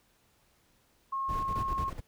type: tone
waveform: sine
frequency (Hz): 1080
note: C#6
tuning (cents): -45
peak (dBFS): -30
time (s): 1.12-1.9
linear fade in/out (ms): 10
type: noise with tremolo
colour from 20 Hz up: brown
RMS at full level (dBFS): -37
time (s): 1.28-2.01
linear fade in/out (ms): 20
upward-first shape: square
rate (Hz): 10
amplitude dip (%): 65
type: noise bursts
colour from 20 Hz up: brown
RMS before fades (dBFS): -36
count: 3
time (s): 1.33-1.842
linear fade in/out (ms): 2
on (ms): 64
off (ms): 160
effects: pink hiss -68 dBFS RMS until 2.07 s